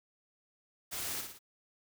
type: noise with echo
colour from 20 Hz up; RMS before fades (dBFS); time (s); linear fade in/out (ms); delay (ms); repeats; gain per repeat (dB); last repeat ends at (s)
white; -39; 0.91-1.22; 20; 57; 3; -5; 1.391
effects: none